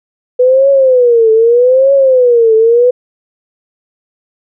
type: tone with vibrato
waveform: sine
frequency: 493.9 Hz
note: B4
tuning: in tune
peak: -4 dBFS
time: 0.39-2.91 s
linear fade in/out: 10 ms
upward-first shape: triangle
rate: 0.81 Hz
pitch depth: 210 cents each way
effects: none